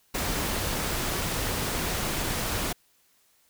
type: noise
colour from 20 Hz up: pink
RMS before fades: -29 dBFS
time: 0.14-2.73 s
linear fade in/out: 10 ms
effects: white hiss -65 dBFS RMS until 3.49 s